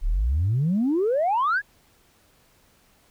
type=exponential sweep; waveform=sine; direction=up; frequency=31.85 to 1733 Hz; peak=-18 dBFS; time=0.01-1.62 s; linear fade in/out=50 ms; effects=tanh soft clip ceiling -16 dBFS + pink hiss -60 dBFS RMS until 3.1 s